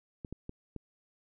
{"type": "clicks", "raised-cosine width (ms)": 3, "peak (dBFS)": -27, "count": 4, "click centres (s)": [0.248, 0.326, 0.494, 0.763], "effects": []}